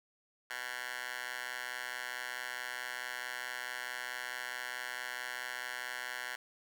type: tone with high-pass filter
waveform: 10% pulse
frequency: 124.6 Hz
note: B2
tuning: 16 cents sharp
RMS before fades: -41 dBFS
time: 0.5-6.36 s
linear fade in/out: 5 ms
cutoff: 1400 Hz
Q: 3
effects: none